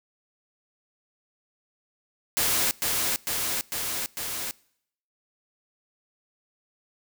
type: noise with echo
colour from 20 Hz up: white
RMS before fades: -24 dBFS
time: 2.37-2.71 s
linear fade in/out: 0 ms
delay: 450 ms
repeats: 4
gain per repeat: -2 dB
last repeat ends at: 4.51 s
effects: noise-tail reverb RT60 0.7 s tail -24 dB re dry